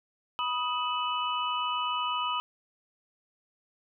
sine tone cluster, 980 / 1252 / 2587 / 2977 Hz, B5 / D#6 / E7 / F#7, -14 / +10 / -33 / +10 cents, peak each -32 / -31 / -40 / -34 dBFS, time 0.39-2.4 s, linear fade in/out 0 ms, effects none

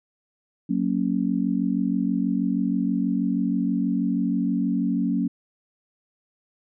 sine chord, F# major, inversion none, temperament just, 185 / 231.2 / 277.5 Hz, F#3 / A#3 / C#4, 0 / -14 / +2 cents, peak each -25 dBFS, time 0.69-5.28 s, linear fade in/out 10 ms, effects none

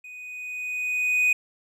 triangle tone with level ramp, 2489 Hz, D#7, in tune, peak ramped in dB -38 to -15 dBFS, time 0.04-1.33 s, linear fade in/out 5 ms, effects none

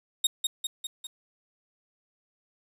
sawtooth tone with echo, 3729 Hz, A#7, in tune, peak -17 dBFS, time 0.24-0.27 s, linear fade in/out 5 ms, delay 200 ms, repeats 4, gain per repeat -4 dB, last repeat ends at 1.07 s, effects resampled to 32000 Hz + 9-bit

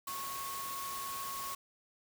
sine tone in noise, 1100 Hz, C#6, 14 cents flat, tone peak -40 dBFS, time 0.07-1.55 s, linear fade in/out 5 ms, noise white, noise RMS -43 dBFS, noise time 0.07-1.55 s, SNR 0 dB, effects none

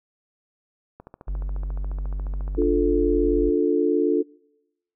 click train, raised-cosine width 1 ms, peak -27 dBFS, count 24, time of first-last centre 1-2.62 s, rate 14.2 Hz
triangle tone, 48.19 Hz, G1, 29 cents flat, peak -22 dBFS, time 1.27-3.51 s, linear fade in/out 20 ms
sine chord, D minor, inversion none, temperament just, 293.7 / 352.4 / 440.5 Hz, D4 / F4 / A4, 0 / +16 / +2 cents, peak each -22 dBFS, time 2.57-4.23 s, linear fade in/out 20 ms
effects noise-tail reverb RT60 0.9 s tail -25 dB re dry

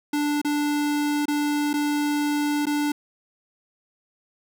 square tone with dropouts, 293.7 Hz, D4, in tune, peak -22 dBFS, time 0.13-2.92 s, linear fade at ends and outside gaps 5 ms, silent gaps 0.416-0.447 / 1.256-1.281 / 1.732-1.738 / 2.656-2.667 s, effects none

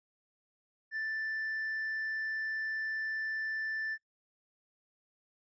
triangle tone with hard clipping, 1765 Hz, A6, 5 cents sharp, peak -34 dBFS, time 0.91-3.98 s, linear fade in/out 50 ms, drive 5 dB, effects noise-tail reverb RT60 0.1 s tail -22 dB re dry + resampled to 16000 Hz

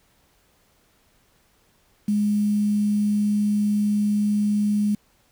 sine tone with quantisation, 207.7 Hz, G#3, in tune, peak -18 dBFS, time 2.08-4.95 s, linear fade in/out 5 ms, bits 7, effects pink hiss -62 dBFS RMS until 5.31 s

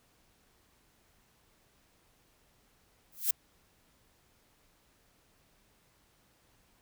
violet noise with exponential growth, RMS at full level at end -23 dBFS, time 3.12-3.31 s, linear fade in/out 5 ms, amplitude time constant 41 ms, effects pink hiss -68 dBFS RMS until 6.81 s

